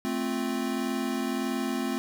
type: chord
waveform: square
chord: F major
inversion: first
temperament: equal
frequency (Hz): 220 / 261.6 / 349.2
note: A3 / C4 / F4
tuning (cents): 0 / 0 / 0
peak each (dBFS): -33 / -31 / -35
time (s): 0.05-1.98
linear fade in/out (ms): 0
effects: none